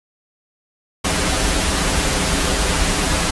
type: noise with comb filter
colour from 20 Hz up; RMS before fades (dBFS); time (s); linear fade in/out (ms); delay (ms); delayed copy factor
pink; -18; 1.04-3.31; 10; 8.6; -0.75
effects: resampled to 24000 Hz